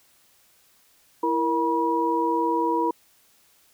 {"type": "tone cluster", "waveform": "sine", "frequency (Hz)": [331, 469.1, 965], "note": ["E4", "A#4", "B5"], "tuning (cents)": [7, 11, -40], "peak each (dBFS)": [-25, -27, -23], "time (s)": [1.23, 2.91], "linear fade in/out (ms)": 5, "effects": ["white hiss -60 dBFS RMS until 3.73 s"]}